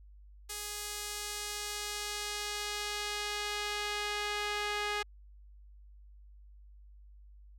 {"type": "tone with band-pass filter sweep", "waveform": "sawtooth", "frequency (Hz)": 415.3, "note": "G#4", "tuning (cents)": 0, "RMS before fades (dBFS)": -37, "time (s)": [0.49, 5.03], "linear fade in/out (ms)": 10, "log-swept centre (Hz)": [9300, 2300], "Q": 0.73, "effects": ["added 50 Hz sine -52 dBFS peak until 7.58 s"]}